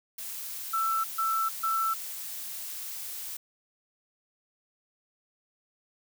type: noise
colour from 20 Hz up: blue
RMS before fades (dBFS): -38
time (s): 0.18-3.37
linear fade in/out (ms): 5
type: tone bursts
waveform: sine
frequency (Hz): 1329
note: E6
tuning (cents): +14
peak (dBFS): -25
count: 3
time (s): 0.73-1.94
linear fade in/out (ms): 10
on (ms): 310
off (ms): 140
effects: none